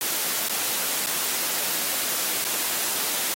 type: noise with dropouts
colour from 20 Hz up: white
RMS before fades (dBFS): -26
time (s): 0.01-3.34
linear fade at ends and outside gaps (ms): 1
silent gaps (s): 0.486-0.495 / 1.062-1.068 / 2.442-2.449
effects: high-pass 200 Hz 12 dB/octave + AAC 48 kbps